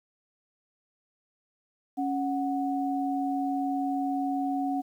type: tone pair together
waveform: sine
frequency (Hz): 276.7 / 738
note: C#4 / F#5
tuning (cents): -3 / -5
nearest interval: octave + perfect fourth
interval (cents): 1698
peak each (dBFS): -28 / -30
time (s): 1.97-4.82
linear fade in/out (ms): 20
effects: 10-bit